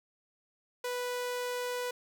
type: tone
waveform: sawtooth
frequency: 493.1 Hz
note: B4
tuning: 3 cents flat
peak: -29 dBFS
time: 0.84-1.91 s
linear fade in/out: 5 ms
effects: none